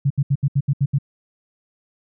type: tone bursts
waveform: sine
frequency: 139.4 Hz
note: C#3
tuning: 10 cents sharp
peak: -14 dBFS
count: 8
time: 0.05-0.986 s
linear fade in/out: 10 ms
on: 54 ms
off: 72 ms
effects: none